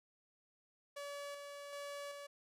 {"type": "tone with tremolo", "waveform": "sawtooth", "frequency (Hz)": 571, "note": "D5", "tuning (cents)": -49, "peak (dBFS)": -40, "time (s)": [0.96, 2.27], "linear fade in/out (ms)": 10, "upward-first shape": "square", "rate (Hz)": 1.3, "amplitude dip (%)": 35, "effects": ["low-pass 12000 Hz 12 dB/octave"]}